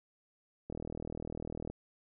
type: click train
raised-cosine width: 2 ms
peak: -27 dBFS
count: 41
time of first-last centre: 0.7-1.7 s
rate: 40 Hz
effects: none